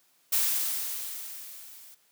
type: noise with level ramp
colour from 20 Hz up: blue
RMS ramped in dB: -24 to -51 dBFS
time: 0.32-1.95 s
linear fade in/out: 10 ms
effects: white hiss -66 dBFS RMS until 2.11 s + high-pass 150 Hz 12 dB/octave